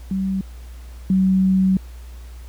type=tone pair in turn; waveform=sine; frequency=191.5 / 188.97 Hz; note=G3 / F#3; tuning=-40 / +37 cents; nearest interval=unison; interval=23 cents; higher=first; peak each=-19 / -13 dBFS; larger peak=second; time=0.11-0.41 / 1.1-1.77 s; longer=second; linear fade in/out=2 ms; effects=added 60 Hz sine -34 dBFS peak until 2.48 s + pink hiss -50 dBFS RMS until 2.48 s